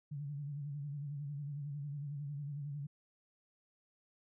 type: tone with vibrato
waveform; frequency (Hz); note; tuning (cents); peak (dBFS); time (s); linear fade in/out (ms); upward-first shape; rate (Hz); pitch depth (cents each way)
sine; 144; D3; -34; -39; 0.11-2.87; 10; sine; 11; 68
effects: none